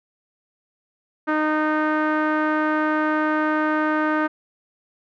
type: tone with low-pass filter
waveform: sawtooth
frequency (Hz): 307.7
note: D#4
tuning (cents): -19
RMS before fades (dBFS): -21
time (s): 1.27-4.28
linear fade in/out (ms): 20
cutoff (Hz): 1500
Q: 3.1
effects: none